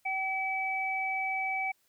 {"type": "tone pair together", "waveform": "sine", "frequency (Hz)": [765.2, 2293], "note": ["G5", "D7"], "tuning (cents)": [-42, -42], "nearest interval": "octave + perfect fifth", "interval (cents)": 1900, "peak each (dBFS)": [-33, -31], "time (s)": [0.05, 1.72], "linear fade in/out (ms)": 10, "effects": ["white hiss -71 dBFS RMS until 1.88 s"]}